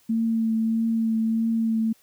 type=tone with vibrato; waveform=sine; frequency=225 Hz; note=A3; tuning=39 cents sharp; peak=-20 dBFS; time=0.09-1.93 s; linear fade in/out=10 ms; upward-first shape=triangle; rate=1.6 Hz; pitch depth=20 cents each way; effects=white hiss -60 dBFS RMS until 2.02 s